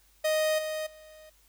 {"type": "tone with level steps", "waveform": "45% pulse", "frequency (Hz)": 622.3, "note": "D#5", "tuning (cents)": 0, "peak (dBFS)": [-24, -31, -49], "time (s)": [0.24, 1.3], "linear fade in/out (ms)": 10, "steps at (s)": [0.58, 0.86], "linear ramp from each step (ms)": 10, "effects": ["added 50 Hz sine -64 dBFS peak until 1.48 s", "white hiss -64 dBFS RMS until 1.48 s"]}